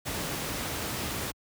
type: noise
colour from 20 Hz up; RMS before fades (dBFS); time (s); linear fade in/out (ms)
pink; -33; 0.05-1.32; 20
effects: high-pass 60 Hz 12 dB/octave